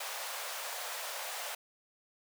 pink high-pass noise, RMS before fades -40 dBFS, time 0-1.55 s, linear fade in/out 5 ms, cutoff 530 Hz, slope 48 dB/octave, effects none

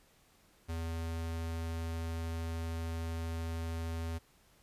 square tone, 82.41 Hz, E2, in tune, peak -36 dBFS, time 0.68-4.19 s, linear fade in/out 20 ms, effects pink hiss -66 dBFS RMS until 4.62 s + resampled to 32000 Hz

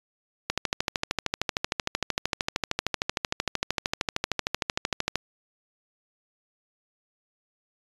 click train, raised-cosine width 0.2 ms, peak -7 dBFS, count 62, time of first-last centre 0.5-5.156 s, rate 13.1 Hz, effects resampled to 24000 Hz

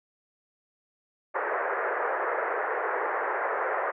pink band-pass noise, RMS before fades -29 dBFS, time 1.34-3.92 s, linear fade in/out 20 ms, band 410 to 1900 Hz, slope 48 dB/octave, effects none

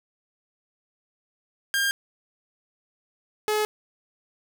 sawtooth tone pair in turn, 1606 / 425.4 Hz, G6 / G#4, +41 / +42 cents, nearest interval octave + major seventh, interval 2299 cents, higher first, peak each -18 dBFS, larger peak neither, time 1.74-1.91 / 3.48-3.65 s, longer neither, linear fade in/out 0 ms, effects 8-bit

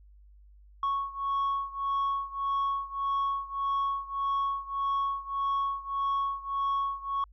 sine beating tone pair, 1106 / 1107.7 Hz, C#6 / C#6, -4 / -2 cents, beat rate 1.7 Hz, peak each -28 / -30 dBFS, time 0.83-7.24 s, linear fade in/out 2 ms, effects tanh soft clip ceiling -24 dBFS + added 50 Hz sine -52 dBFS peak until 7.32 s

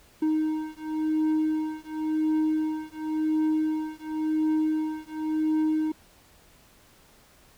triangle beating tone pair, 311.1 / 312.03 Hz, D#4 / D#4, 0 / +5 cents, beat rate 0.93 Hz, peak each -25 dBFS, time 0.22-5.92 s, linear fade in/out 5 ms, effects pink hiss -57 dBFS RMS until 7.57 s

